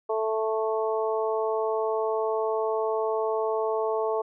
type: harmonic tone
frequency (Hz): 220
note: A3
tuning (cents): 0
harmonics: 2 / 3 / 4 / 5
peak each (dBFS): -26 / -30 / -32 / -34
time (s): 0.09-4.22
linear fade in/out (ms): 10
effects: none